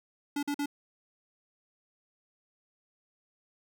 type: tone bursts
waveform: square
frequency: 287.9 Hz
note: D4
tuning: 34 cents flat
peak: -30 dBFS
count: 3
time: 0.36-0.659 s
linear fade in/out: 5 ms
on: 69 ms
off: 46 ms
effects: none

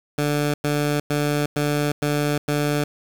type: tone bursts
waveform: 15% pulse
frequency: 146.83 Hz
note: D3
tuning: in tune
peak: -13 dBFS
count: 6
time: 0.18-2.84 s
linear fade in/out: 5 ms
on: 360 ms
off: 100 ms
effects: 7-bit

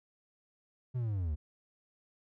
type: linear sweep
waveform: triangle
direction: down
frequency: 130 to 69.3 Hz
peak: -29 dBFS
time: 0.94-1.36 s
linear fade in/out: 20 ms
effects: none

